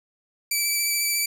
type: tone with vibrato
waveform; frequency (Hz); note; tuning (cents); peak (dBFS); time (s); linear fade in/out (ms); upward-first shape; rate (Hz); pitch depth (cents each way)
10% pulse; 2317; D7; -24; -13; 0.51-1.26; 5; sine; 14; 17
effects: none